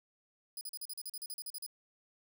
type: tone bursts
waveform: 5% pulse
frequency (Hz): 4970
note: D#8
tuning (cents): -3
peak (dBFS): -33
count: 14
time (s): 0.57-1.664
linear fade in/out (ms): 2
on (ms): 41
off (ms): 40
effects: none